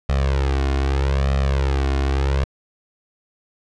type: tone with flanger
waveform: sawtooth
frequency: 68.1 Hz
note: C#2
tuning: 30 cents flat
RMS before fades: -19 dBFS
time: 0.09-2.44 s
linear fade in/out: 0 ms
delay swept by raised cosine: 1.6 to 2.8 ms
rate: 0.8 Hz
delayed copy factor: +1
effects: low-pass 5000 Hz 12 dB/octave